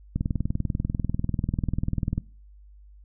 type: click train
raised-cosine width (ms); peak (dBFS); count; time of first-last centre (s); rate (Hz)
5; -13; 42; 0.16-2.18; 20.3
effects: noise-tail reverb RT60 0.4 s tail -21 dB re dry + added 50 Hz sine -47 dBFS peak until 3.04 s

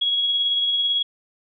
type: tone with tremolo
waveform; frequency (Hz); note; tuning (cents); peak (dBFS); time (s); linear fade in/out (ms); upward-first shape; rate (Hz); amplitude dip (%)
sine; 3325; G#7; +1; -17; 0.01-1.03; 10; sine; 18; 30
effects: none

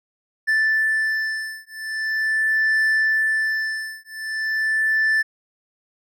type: beating tone pair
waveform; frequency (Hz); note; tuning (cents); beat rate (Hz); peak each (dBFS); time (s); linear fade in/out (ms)
triangle; 1760 / 1760.42; A6 / A6; 0 / 0; 0.42; -20; 0.47-5.23; 20
effects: none

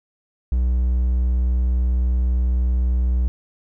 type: tone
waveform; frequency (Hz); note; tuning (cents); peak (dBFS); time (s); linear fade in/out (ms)
triangle; 61.8; B1; +2; -14; 0.52-3.28; 0
effects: none

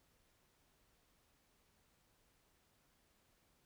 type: silence
effects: pink hiss -75 dBFS RMS until 3.65 s

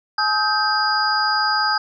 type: tone cluster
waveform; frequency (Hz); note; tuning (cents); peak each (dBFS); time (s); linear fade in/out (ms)
sine; 849 / 1268 / 1566 / 4893; G#5 / D#6 / G6 / D#8; +38 / +32 / -2 / -30; -22; 0.18-1.78; 5
effects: none

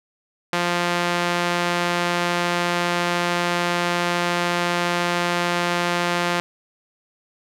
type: tone with band-pass filter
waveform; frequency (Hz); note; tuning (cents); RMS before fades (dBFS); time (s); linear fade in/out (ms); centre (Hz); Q
sawtooth; 174.61; F3; 0; -22; 0.53-6.4; 0; 1900; 0.5
effects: none

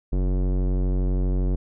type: tone with low-pass filter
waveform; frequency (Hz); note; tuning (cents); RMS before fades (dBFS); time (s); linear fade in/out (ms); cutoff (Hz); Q
square; 46.25; F#1; 0; -22; 0.12-1.56; 10; 400; 1.1
effects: none

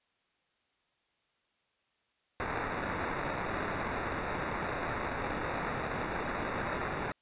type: noise with sample-and-hold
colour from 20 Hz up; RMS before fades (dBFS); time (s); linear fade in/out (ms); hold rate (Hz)
blue; -35; 2.4-7.12; 0; 3150
effects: white hiss -75 dBFS RMS until 7.21 s + resampled to 8000 Hz

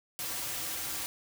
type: noise with comb filter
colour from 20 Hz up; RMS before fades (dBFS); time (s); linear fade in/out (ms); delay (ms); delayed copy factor
white; -36; 0.19-1.06; 0; 4.7; -0.7
effects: none

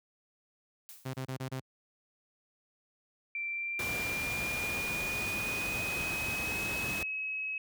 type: noise with exponential decay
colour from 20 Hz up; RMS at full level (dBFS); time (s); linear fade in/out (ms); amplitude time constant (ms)
blue; -46; 0.89-1.27; 0; 82
type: tone bursts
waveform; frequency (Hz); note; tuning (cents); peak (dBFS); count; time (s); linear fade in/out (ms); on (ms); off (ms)
sawtooth; 130.81; C3; 0; -31; 5; 1.05-1.602; 10; 88; 28
type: tone with pitch glide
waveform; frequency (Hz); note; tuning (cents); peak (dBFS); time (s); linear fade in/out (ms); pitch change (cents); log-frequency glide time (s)
sine; 2349 to 2562; D7 to E7; 0 to -50; -33; 3.35-7.58; 2; +150; 3.49-6.69
type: noise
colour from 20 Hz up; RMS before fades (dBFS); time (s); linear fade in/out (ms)
pink; -38; 3.79-7.03; 2
effects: high-pass 60 Hz 12 dB/octave

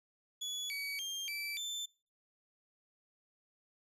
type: tone with pitch steps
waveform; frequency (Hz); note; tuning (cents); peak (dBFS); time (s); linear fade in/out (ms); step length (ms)
30% pulse; 3405 / 2269 / 3196 / 2323 / 3540; G#7 / C#7 / G7 / D7 / A7; +42 / +40 / +33 / -20 / +10; -35; 0.41-1.86; 10; 290
effects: noise-tail reverb RT60 0.4 s tail -25 dB re dry + resampled to 32000 Hz

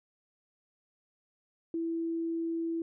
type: tone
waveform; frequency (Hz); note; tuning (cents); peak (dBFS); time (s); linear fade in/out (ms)
sine; 331; E4; +7; -30; 1.74-2.82; 2
effects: none

